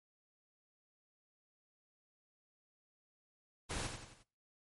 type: noise with echo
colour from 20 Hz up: pink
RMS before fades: -40 dBFS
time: 3.69-3.88 s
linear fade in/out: 20 ms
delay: 89 ms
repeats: 4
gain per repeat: -6 dB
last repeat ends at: 4.236 s
effects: noise-tail reverb RT60 0.4 s tail -22 dB re dry + MP3 48 kbps